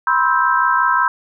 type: chord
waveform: sine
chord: C major seventh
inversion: third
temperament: just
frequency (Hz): 981.1 / 1046.5 / 1308.1 / 1569.8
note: B5 / C6 / E6 / G6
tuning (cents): -12 / 0 / -14 / +2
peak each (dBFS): -18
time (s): 0.07-1.08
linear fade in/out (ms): 2
effects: none